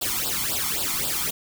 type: noise with flanger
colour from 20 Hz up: white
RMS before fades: -26 dBFS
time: 0.01-1.31 s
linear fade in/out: 10 ms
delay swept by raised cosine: 0.23 to 0.94 ms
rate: 3.8 Hz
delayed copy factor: +0.85
effects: none